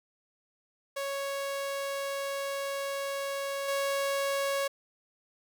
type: tone with level steps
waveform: sawtooth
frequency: 554.4 Hz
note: C#5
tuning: in tune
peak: -28 / -24 dBFS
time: 0.96-4.68 s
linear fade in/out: 10 ms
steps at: 3.68 s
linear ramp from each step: 5 ms
effects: none